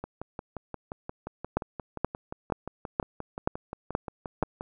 two click trains, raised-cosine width 1 ms, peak -10 / -21 dBFS, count 7 / 27, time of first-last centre 1.57-4.427 / 0.04-4.609 s, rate 2.1 / 5.69 Hz, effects none

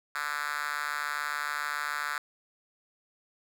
5% pulse tone with high-pass filter, 147 Hz, D3, 2 cents sharp, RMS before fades -33 dBFS, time 0.15-2.18 s, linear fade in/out 2 ms, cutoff 1400 Hz, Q 2.7, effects none

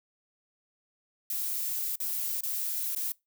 violet noise with dropouts, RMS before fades -32 dBFS, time 1.3-3.12 s, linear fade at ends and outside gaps 2 ms, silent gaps 1.957-2.001 / 2.408-2.433 / 2.95-2.962 s, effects noise-tail reverb RT60 0.2 s tail -23 dB re dry

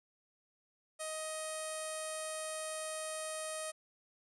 sawtooth tone with low-pass filter, 627 Hz, D#5, 13 cents sharp, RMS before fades -41 dBFS, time 0.99-3.72 s, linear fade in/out 20 ms, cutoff 9200 Hz, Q 8.5, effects none

